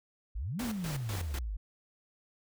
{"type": "exponential two-way sweep", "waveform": "sine", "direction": "up then down", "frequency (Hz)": [44.78, 256.1, 45.63], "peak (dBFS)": -33, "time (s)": [0.35, 1.57], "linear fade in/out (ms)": 10, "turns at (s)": 0.62}
{"type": "noise with tremolo", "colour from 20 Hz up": "pink", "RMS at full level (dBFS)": -40, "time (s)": [0.59, 1.39], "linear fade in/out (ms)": 5, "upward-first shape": "square", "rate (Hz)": 4, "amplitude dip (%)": 75}
{"effects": []}